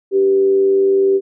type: tone with frequency modulation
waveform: sine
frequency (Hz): 390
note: G4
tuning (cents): -9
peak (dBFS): -10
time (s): 0.11-1.21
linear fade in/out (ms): 50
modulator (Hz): 99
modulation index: 0.25
effects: none